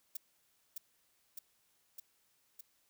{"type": "noise with echo", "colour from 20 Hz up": "violet", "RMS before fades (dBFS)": -40, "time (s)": [0.15, 0.17], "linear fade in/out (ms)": 5, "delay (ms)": 610, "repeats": 4, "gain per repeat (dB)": -2, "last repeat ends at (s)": 2.61, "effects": ["white hiss -74 dBFS RMS until 2.89 s"]}